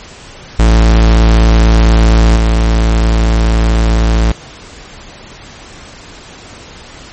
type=tone with level steps; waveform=45% pulse; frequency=55.7 Hz; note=A1; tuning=22 cents sharp; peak=-4 / -7 dBFS; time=0.59-4.32 s; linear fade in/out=5 ms; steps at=2.36 s; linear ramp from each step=5 ms; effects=pink hiss -33 dBFS RMS until 7.12 s + MP3 32 kbps